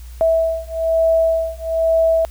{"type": "beating tone pair", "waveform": "sine", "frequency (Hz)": [653, 654.1], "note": ["E5", "E5"], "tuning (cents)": [-17, -14], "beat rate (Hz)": 1.1, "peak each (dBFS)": [-17, -17], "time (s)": [0.21, 2.25], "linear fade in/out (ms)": 0, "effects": ["added 60 Hz sine -32 dBFS peak until 2.3 s", "white hiss -48 dBFS RMS until 2.3 s"]}